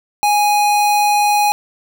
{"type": "tone", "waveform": "square", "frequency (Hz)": 829, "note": "G#5", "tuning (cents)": -3, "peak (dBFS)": -12, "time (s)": [0.23, 1.52], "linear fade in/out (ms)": 0, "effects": []}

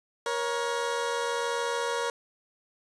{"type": "tone pair together", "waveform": "20% pulse", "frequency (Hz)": [473.3, 554.4], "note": ["A#4", "C#5"], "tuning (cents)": [26, 0], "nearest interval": "minor third", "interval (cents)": 274, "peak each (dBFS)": [-24, -28], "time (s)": [0.26, 2.1], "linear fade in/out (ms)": 2, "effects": ["resampled to 22050 Hz", "8-bit"]}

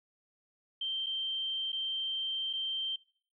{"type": "tone with dropouts", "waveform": "sine", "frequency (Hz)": 3137, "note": "G7", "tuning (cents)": 1, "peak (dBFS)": -32, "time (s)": [0.81, 2.96], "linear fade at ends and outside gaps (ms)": 5, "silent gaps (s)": [[1.062, 1.066], [1.72, 1.728], [2.53, 2.534]], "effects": ["noise-tail reverb RT60 0.5 s tail -21 dB re dry"]}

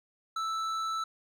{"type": "tone with hard clipping", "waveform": "sine", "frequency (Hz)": 1318.5, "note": "E6", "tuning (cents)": 0, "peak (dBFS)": -32, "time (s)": [0.36, 1.04], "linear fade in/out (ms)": 5, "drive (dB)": 9, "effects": []}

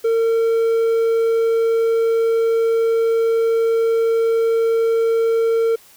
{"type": "tone", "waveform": "triangle", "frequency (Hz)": 455.5, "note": "A#4", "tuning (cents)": -40, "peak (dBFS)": -12, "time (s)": [0.04, 5.76], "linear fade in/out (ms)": 10, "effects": ["white hiss -48 dBFS RMS until 5.96 s"]}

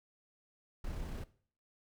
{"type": "noise with amplitude modulation", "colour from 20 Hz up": "brown", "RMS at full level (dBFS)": -39, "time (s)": [0.84, 1.24], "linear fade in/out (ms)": 5, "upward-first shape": "sine", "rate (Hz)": 32.7, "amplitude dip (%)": 30, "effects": ["noise-tail reverb RT60 0.5 s tail -18 dB re dry"]}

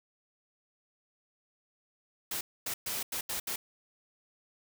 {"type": "noise bursts at uneven times", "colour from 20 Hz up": "white", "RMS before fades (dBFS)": -35, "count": 6, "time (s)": [[2.31, 2.41], [2.66, 2.74], [2.86, 3.03], [3.12, 3.21], [3.29, 3.4], [3.47, 3.56]], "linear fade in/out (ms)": 5, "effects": []}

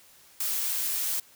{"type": "noise", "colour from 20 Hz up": "blue", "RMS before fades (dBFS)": -29, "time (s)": [0.4, 1.2], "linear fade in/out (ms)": 5, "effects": ["white hiss -56 dBFS RMS until 1.35 s"]}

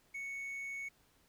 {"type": "tone", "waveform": "triangle", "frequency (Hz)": 2217, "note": "C#7", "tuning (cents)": 0, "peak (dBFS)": -38, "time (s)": [0.14, 0.89], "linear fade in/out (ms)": 10, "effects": ["pink hiss -70 dBFS RMS until 1.28 s"]}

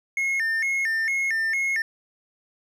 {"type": "tone with vibrato", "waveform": "triangle", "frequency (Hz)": 1974, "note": "B6", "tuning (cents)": -1, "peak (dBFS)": -20, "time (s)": [0.17, 1.82], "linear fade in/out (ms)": 2, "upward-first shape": "square", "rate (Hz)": 2.2, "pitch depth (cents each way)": 160, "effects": []}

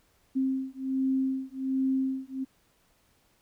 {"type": "beating tone pair", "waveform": "sine", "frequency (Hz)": [264.1, 265.4], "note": ["C4", "C4"], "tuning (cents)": [16, 25], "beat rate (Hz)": 1.3, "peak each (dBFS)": [-29, -29], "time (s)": [0.35, 2.45], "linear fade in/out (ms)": 20, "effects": ["pink hiss -67 dBFS RMS until 3.41 s"]}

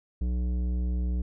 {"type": "tone with tanh clipping", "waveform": "sine", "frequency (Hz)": 61, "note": "B1", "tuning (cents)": -21, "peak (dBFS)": -27, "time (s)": [0.21, 1.22], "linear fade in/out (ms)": 5, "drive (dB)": 12, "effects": []}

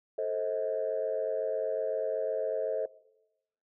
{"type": "chord", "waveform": "sine", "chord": "A diminished", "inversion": "none", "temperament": "just", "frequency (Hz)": [440, 528, 633.6], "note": ["A4", "C5", "Eb5"], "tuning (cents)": [0, 16, 31], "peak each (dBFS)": -33, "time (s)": [0.18, 2.86], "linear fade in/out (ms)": 5, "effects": ["noise-tail reverb RT60 0.9 s tail -19 dB re dry", "tanh soft clip ceiling -21 dBFS"]}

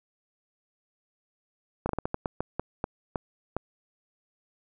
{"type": "slowing click train", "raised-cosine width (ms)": 1, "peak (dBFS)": -14, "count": 12, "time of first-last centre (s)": [1.86, 3.566], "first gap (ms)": 32, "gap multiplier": 1.29, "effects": []}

